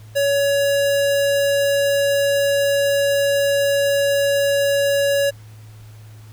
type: tone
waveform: square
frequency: 562 Hz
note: C#5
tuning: 24 cents sharp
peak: -16 dBFS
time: 0.15-5.31 s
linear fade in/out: 20 ms
effects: added 108 Hz sine -38 dBFS peak until 6.32 s + pink hiss -51 dBFS RMS until 6.32 s